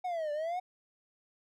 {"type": "exponential two-way sweep", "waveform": "triangle", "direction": "down then up", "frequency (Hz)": [746, 582, 746], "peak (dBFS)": -30, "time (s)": [0.04, 0.6], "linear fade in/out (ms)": 10, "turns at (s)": 0.32, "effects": []}